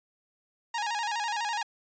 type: tone with vibrato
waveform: sawtooth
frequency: 880 Hz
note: A5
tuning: in tune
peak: -25 dBFS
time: 0.74-1.63 s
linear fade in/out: 5 ms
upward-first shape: square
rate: 12 Hz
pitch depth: 100 cents each way
effects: resampled to 16000 Hz